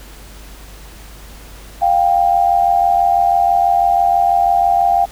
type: tone pair together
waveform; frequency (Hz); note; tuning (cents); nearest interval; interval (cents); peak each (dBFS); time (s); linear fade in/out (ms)
sine; 702.9 / 789; F5 / G5; +11 / +11; major second; 200; -13; 1.81-5.06; 20
effects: added 50 Hz sine -36 dBFS peak until 5.11 s + pink hiss -40 dBFS RMS until 5.11 s